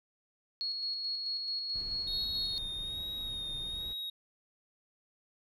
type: tone with tremolo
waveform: sine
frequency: 4326 Hz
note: C#8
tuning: 43 cents flat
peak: -32 dBFS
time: 0.61-2.58 s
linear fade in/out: 0 ms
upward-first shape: square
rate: 4.6 Hz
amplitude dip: 30%
type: noise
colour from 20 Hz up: brown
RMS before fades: -47 dBFS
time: 1.74-3.94 s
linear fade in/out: 20 ms
type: tone with vibrato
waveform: triangle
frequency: 3736 Hz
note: A#7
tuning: 3 cents sharp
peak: -35 dBFS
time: 2.07-4.1 s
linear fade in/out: 5 ms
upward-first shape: sine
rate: 1.2 Hz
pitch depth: 29 cents each way
effects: none